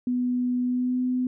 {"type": "tone with pitch glide", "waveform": "sine", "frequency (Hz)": [247.9, 252.2], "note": ["B3", "B3"], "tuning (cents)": [7, 36], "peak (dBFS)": -22, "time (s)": [0.07, 1.27], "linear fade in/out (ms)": 2, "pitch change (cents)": 29, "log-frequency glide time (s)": [0.63, 1.01], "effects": []}